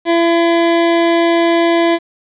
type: tone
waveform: 25% pulse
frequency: 337.2 Hz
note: E4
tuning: 39 cents sharp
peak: -6 dBFS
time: 0.05-1.99 s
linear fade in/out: 50 ms
effects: resampled to 8000 Hz + 7-bit